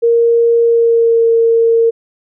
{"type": "tone with pitch glide", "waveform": "sine", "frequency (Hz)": [466.2, 458.7], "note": ["A#4", "A#4"], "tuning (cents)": [0, -28], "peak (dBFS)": -7, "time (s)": [0.02, 1.91], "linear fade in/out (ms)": 20, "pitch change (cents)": -28, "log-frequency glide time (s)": [0.61, 1.26], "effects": []}